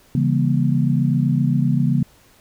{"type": "chord", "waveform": "sine", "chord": "C# diminished seventh", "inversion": "none", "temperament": "just", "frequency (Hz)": [138.59, 166.31, 199.57, 239.5], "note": ["C#3", "E3", "G3", "Bb3"], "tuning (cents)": [0, 16, 31, 47], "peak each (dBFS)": [-18, -21, -24, -21], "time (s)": [0.15, 2.03], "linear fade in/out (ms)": 2, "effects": ["pink hiss -53 dBFS RMS until 2.4 s"]}